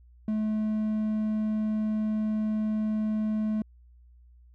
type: tone with hard clipping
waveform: triangle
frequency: 215.4 Hz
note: A3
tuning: 37 cents flat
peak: -26 dBFS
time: 0.28-3.62 s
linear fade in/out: 2 ms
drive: 6 dB
effects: added 60 Hz sine -52 dBFS peak until 4.54 s